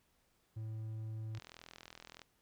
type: tone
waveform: triangle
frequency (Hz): 110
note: A2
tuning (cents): 0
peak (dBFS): -38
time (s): 0.56-1.39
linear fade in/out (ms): 10
type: click train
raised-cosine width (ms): 0.2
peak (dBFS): -33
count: 37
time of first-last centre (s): 1.35-2.217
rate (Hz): 41.5
effects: pink hiss -75 dBFS RMS until 2.41 s